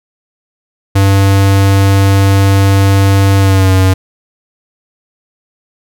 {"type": "tone with pitch glide", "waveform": "square", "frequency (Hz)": [98, 94.33], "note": ["G2", "F#2"], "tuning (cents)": [0, 34], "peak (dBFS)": -6, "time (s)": [0.95, 3.94], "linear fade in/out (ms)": 10, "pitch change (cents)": -66, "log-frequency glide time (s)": [3.38, 3.71], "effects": []}